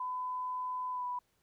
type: tone with pitch glide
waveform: sine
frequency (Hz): 1006 to 988.1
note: B5 to B5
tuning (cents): +32 to +1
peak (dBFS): -34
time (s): 0-1.19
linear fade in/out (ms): 5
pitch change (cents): -31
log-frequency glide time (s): 0.91-1.06
effects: pink hiss -75 dBFS RMS until 1.42 s